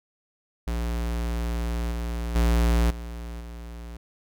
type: tone with level steps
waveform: square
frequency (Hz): 58.27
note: A#1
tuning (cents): 0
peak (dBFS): -26 / -28 / -19 / -34 / -37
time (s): 0.67-3.97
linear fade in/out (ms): 5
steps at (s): 1.91 / 2.35 / 2.9 / 3.4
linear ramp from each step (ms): 10
effects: none